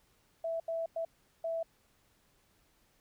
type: tone bursts at uneven times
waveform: sine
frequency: 659.3 Hz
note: E5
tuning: in tune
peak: -32 dBFS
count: 4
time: 0.44-0.6 / 0.68-0.86 / 0.96-1.05 / 1.44-1.63 s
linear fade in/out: 5 ms
effects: pink hiss -70 dBFS RMS until 3 s